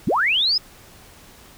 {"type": "linear sweep", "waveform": "sine", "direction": "up", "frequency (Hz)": [110.4, 5200], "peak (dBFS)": -16, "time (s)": [0.07, 0.58], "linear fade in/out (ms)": 5, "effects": ["pink hiss -47 dBFS RMS until 1.57 s"]}